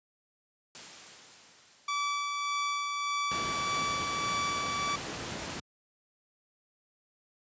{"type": "noise with exponential decay", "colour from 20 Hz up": "white", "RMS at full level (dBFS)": -44, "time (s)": [0.75, 3.7], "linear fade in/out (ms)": 0, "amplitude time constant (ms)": 640}
{"type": "tone with tremolo", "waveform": "sawtooth", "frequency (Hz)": 1153, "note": "D6", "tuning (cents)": -32, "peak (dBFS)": -25, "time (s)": [1.88, 4.96], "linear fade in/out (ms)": 5, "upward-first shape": "sine", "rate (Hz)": 1.7, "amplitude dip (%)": 30}
{"type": "noise", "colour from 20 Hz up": "pink", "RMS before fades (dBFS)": -37, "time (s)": [3.31, 5.6], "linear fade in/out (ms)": 5}
{"effects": ["high-pass 100 Hz 12 dB/octave", "resampled to 16000 Hz"]}